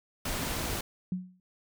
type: noise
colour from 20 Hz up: pink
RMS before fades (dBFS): -33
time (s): 0.25-0.81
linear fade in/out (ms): 5
type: tone with exponential decay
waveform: sine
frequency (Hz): 183.1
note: F#3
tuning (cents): -18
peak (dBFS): -26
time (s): 1.12-1.4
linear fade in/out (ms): 2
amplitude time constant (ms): 60
effects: none